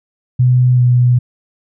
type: tone with pitch glide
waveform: sine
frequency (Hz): 125.5 to 123.42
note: B2 to B2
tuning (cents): +28 to -1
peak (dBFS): -7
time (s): 0.39-1.19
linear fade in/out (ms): 10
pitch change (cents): -29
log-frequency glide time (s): 0.75-0.81
effects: none